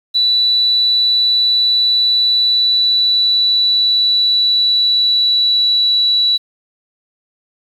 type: tone with pitch glide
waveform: sine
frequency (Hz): 3960 to 3935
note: B7 to B7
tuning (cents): +4 to -7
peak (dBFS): -10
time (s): 0.14-6.38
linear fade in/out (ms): 20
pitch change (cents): -11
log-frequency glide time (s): 2.52-6.01
effects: 7-bit